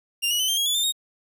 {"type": "tone with pitch steps", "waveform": "sawtooth", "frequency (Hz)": [2794, 2913, 3036, 3165, 3300, 3440, 3586, 3738], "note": ["F7", "F#7", "F#7", "G7", "G#7", "A7", "A7", "A#7"], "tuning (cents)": [0, -28, 44, 16, -12, -40, 32, 4], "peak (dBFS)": -18, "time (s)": [0.22, 0.924], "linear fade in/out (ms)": 20, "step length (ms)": 88, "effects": []}